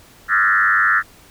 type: tone with frequency modulation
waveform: sine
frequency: 1568 Hz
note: G6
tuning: in tune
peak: -12 dBFS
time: 0.28-1.03 s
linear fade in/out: 50 ms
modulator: 99.7 Hz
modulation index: 3
effects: pink hiss -47 dBFS RMS until 1.3 s